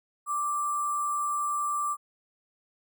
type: tone with sample-and-hold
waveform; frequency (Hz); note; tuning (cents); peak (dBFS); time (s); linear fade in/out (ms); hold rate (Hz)
sine; 1174.7; D6; 0; -26; 0.26-1.97; 50; 8820
effects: none